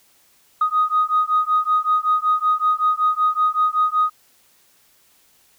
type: beating tone pair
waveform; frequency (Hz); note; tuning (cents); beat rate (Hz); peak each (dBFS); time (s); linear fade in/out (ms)
sine; 1244.5 / 1249.8; D#6 / D#6; 0 / +7; 5.3; -18; 0.61-4.1; 5
effects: tanh soft clip ceiling -9 dBFS + white hiss -57 dBFS RMS until 5.58 s